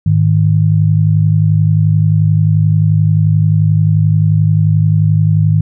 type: tone pair together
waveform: sine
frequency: 104.15 / 155.56 Hz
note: G#2 / D#3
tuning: +5 / 0 cents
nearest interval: perfect fifth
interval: 695 cents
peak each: -10 dBFS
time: 0.06-5.61 s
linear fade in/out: 5 ms
effects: none